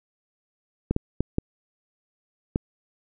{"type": "clicks", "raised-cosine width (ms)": 3, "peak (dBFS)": -9, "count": 5, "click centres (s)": [0.91, 0.964, 1.206, 1.384, 2.559], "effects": []}